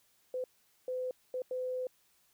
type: tone bursts at uneven times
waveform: sine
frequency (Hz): 508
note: B4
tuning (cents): +49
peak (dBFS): -33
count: 4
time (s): 0.34-0.44 / 0.88-1.11 / 1.34-1.42 / 1.51-1.87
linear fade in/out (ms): 2
effects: white hiss -70 dBFS RMS until 2.33 s